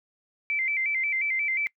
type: tone with vibrato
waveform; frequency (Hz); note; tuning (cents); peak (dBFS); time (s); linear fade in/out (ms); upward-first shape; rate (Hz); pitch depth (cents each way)
sine; 2198; C#7; -15; -24; 0.5-1.67; 0; square; 5.6; 92
effects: noise-tail reverb RT60 0.1 s tail -24 dB re dry